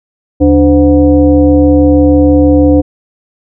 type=tone with frequency modulation; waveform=sine; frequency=293.9 Hz; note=D4; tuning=1 cent sharp; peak=-3 dBFS; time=0.4-2.82 s; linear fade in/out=20 ms; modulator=218 Hz; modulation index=1; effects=none